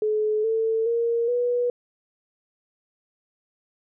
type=tone with pitch steps; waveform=sine; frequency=428.1 / 446.8 / 466.3 / 486.7 Hz; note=A4 / A4 / A#4 / B4; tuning=-47 / +27 / +1 / -25 cents; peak=-20 dBFS; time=0.02-1.7 s; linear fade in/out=2 ms; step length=420 ms; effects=none